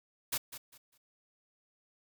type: noise with echo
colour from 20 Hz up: white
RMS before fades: -33 dBFS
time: 0.32-0.38 s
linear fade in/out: 10 ms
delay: 200 ms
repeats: 3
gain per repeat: -12 dB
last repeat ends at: 0.98 s
effects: none